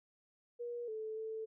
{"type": "tone with pitch steps", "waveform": "sine", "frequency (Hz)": [478.3, 436.7, 441.3], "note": ["A#4", "A4", "A4"], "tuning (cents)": [44, -13, 5], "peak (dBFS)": -39, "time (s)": [0.59, 1.46], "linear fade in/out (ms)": 20, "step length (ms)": 290, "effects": []}